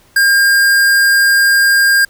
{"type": "tone", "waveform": "square", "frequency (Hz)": 1608, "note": "G6", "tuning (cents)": 44, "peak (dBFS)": -8, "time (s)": [0.16, 2.05], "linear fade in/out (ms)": 5, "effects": ["pink hiss -49 dBFS RMS until 2.09 s"]}